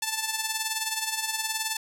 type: tone with tremolo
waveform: 5% pulse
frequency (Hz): 880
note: A5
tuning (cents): 0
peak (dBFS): -13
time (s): 0.02-1.77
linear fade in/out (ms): 5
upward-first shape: sine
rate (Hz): 19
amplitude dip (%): 60
effects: none